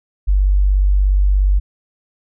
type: tone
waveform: sine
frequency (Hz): 48.47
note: G1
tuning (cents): -19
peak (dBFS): -10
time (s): 0.27-1.6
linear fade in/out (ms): 20
effects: none